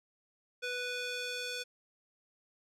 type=tone with band-pass filter sweep; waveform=square; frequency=493.9 Hz; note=B4; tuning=in tune; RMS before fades=-38 dBFS; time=0.62-1.64 s; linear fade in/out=20 ms; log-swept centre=2500 to 4100 Hz; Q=0.99; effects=none